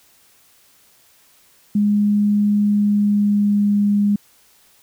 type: tone with pitch glide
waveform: sine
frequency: 206.5 to 204.4 Hz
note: G#3 to G#3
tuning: -10 to -27 cents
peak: -13 dBFS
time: 1.75-4.16 s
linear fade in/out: 5 ms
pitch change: -17 cents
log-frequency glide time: 2.59-3.84 s
effects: white hiss -54 dBFS RMS until 4.82 s